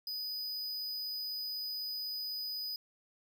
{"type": "tone", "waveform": "square", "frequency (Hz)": 4978, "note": "D#8", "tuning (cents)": 0, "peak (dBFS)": -37, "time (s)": [0.07, 2.76], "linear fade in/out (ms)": 2, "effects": []}